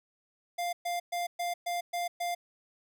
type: tone bursts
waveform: square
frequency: 699 Hz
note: F5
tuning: 1 cent sharp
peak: -31 dBFS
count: 7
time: 0.58-2.35 s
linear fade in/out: 10 ms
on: 150 ms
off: 120 ms
effects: none